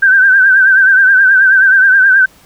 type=tone with vibrato; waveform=sine; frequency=1555 Hz; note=G6; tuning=14 cents flat; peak=-4 dBFS; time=0.02-2.26 s; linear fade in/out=10 ms; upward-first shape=triangle; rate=9.4 Hz; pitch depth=77 cents each way; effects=pink hiss -45 dBFS RMS until 2.45 s